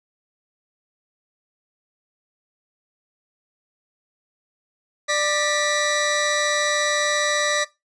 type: tone pair together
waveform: 20% pulse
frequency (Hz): 593 / 1952.4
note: D5 / B6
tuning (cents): +17 / -20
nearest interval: octave + major sixth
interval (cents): 2063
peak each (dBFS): -17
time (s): 5.08-7.65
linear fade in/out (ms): 20
effects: noise-tail reverb RT60 0.2 s tail -18 dB re dry + resampled to 22050 Hz

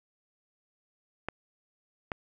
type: clicks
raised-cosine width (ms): 0.5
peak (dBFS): -17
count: 2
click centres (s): 1.286 / 2.118
effects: none

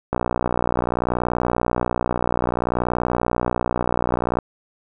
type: click train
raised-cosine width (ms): 1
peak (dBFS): -6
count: 259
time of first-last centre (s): 0.13-4.387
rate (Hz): 60.6
effects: none

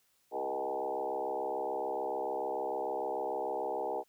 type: tone with frequency modulation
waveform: sine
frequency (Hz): 622.3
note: D#5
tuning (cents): 0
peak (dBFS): -32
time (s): 0.31-4.04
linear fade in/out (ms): 50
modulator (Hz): 66.8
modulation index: 3.8
effects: white hiss -72 dBFS RMS until 4.08 s

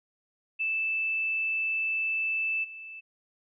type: tone with level steps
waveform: sine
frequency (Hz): 2637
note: E7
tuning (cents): 0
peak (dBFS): -26 / -40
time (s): 0.59-3.01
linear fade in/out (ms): 20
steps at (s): 2.63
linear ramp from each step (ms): 20
effects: none

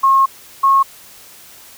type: tone pair in turn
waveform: sine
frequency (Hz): 1080 / 1088.8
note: C#6 / C#6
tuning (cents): -45 / -31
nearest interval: unison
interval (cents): 14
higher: second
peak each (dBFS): -8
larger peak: neither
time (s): 0.03-0.26 / 0.63-0.83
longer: first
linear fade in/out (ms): 10
effects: white hiss -41 dBFS RMS until 1.77 s

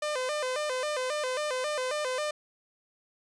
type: tone with vibrato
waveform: sawtooth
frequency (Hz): 554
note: C#5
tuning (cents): -1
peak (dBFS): -25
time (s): 0.02-2.31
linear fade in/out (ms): 5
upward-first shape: square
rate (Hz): 3.7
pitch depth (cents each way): 140
effects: resampled to 22050 Hz

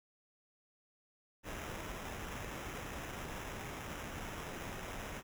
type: noise with sample-and-hold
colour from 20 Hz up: pink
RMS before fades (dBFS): -44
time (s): 1.43-5.23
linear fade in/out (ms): 50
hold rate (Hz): 4410
effects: none

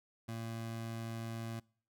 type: tone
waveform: 25% pulse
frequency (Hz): 114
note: A#2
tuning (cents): -38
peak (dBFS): -36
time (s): 0.28-1.6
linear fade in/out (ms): 10
effects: noise-tail reverb RT60 0.5 s tail -25 dB re dry

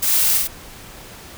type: noise with echo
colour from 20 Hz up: blue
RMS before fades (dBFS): -19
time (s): 0.02-0.38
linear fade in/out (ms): 10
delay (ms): 48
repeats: 2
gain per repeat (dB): -2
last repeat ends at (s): 0.476
effects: pink hiss -39 dBFS RMS until 1.37 s

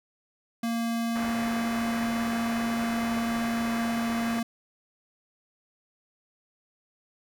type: tone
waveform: square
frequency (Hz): 231.4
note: A#3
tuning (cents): -13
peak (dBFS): -27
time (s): 0.63-4.43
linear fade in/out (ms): 5
type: low-pass noise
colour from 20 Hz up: white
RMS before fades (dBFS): -37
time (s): 1.15-4.4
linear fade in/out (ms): 10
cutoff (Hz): 2000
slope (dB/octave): 24
effects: none

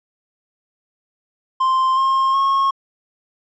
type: tone with pitch steps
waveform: triangle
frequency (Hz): 1046.5 / 1067.3 / 1088.4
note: C6 / C6 / C#6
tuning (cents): 0 / +34 / -32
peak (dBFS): -12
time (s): 1.6-2.71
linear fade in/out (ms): 10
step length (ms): 370
effects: resampled to 16000 Hz

